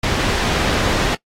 pink low-pass noise, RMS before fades -19 dBFS, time 0.03-1.15 s, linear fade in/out 5 ms, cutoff 4700 Hz, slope 12 dB/octave, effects noise-tail reverb RT60 0.1 s tail -22 dB re dry + AAC 48 kbps

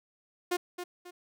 sawtooth tone with echo, 356.2 Hz, F4, 34 cents sharp, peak -23 dBFS, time 0.51-0.57 s, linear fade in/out 10 ms, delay 270 ms, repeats 2, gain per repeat -9 dB, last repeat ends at 1.11 s, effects none

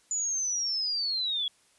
sine linear sweep, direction down, 7000 to 3317 Hz, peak -27 dBFS, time 0.11-1.48 s, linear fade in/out 2 ms, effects white hiss -64 dBFS RMS until 1.78 s + resampled to 24000 Hz

